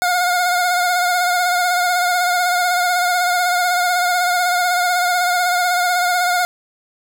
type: tone with vibrato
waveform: 25% pulse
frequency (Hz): 716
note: F5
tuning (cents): +43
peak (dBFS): -11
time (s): 0.02-6.45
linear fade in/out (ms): 0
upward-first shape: triangle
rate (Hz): 16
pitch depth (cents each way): 45
effects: none